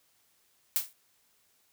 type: noise with exponential decay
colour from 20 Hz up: blue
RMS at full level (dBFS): -24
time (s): 0.76-0.93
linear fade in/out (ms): 0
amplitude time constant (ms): 36
effects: white hiss -69 dBFS RMS until 1.72 s